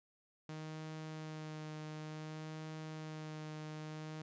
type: tone with vibrato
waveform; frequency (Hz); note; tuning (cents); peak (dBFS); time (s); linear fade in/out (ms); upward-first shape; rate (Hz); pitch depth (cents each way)
sawtooth; 155.56; D#3; 0; -40; 0.49-4.22; 2; sine; 0.56; 15
effects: resampled to 16000 Hz

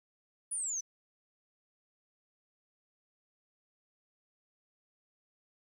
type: exponential sweep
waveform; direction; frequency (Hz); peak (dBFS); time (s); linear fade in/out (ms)
sine; down; 10040 to 5920; -33; 0.51-0.81; 10
effects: 11-bit

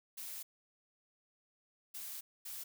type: noise bursts at uneven times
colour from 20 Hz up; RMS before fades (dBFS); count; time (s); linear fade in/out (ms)
blue; -45; 3; 0.17-0.43 / 1.94-2.21 / 2.45-2.64; 10
effects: none

